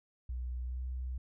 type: tone with pitch glide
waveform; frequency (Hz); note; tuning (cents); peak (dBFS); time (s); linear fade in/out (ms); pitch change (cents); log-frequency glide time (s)
sine; 61.74 to 63.33; B1 to B1; 0 to +44; -35; 0.29-1.18; 5; +44; 0.63-0.82
effects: none